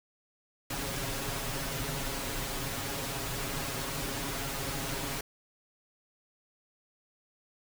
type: noise with comb filter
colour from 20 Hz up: pink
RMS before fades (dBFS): -35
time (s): 0.7-5.21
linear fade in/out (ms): 5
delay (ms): 7.3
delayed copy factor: +0.9
effects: none